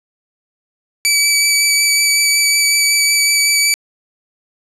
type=tone with vibrato; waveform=15% pulse; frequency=2297 Hz; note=D7; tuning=39 cents flat; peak=-4 dBFS; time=1.05-3.74 s; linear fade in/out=0 ms; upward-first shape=sine; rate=5.4 Hz; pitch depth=11 cents each way; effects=resampled to 32000 Hz + 7-bit